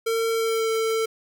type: tone with pitch glide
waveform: square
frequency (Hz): 454.2 to 446.7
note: A#4 to A4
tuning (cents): -45 to +26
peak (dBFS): -22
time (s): 0.06-1.06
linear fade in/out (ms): 10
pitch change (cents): -29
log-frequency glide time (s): 0.3-0.7
effects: none